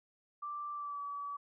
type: tone with pitch glide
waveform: sine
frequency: 1174.7 to 1144.6 Hz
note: D6 to D6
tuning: 0 to -45 cents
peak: -38 dBFS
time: 0.42-1.37 s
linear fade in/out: 10 ms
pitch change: -45 cents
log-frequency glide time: 0.73-1.01 s
effects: none